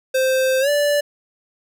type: tone with pitch glide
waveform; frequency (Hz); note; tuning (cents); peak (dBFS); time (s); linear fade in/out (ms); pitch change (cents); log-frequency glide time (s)
square; 522 to 582.6; C5 to D5; -4 to -14; -16; 0.14-1.01; 10; +190; 0.6-0.69
effects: none